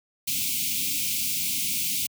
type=band-stop noise; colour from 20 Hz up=white; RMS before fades=-27 dBFS; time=0.27-2.07 s; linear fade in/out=10 ms; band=300 to 2200 Hz; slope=96 dB/octave; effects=high-pass 100 Hz 12 dB/octave